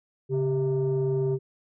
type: tone pair together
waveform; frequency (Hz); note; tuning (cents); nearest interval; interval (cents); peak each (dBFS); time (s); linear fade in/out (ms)
sine; 138.59 / 392; C#3 / G4; 0 / 0; octave + tritone; 1800; -24 / -23; 0.29-1.39; 50
effects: tanh soft clip ceiling -19 dBFS